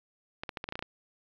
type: clicks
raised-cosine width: 0.3 ms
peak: -19 dBFS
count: 9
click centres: 0.435 / 0.492 / 0.572 / 0.641 / 0.689 / 0.724 / 0.755 / 0.792 / 0.825 s
effects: low-pass 5000 Hz 12 dB/octave + 10-bit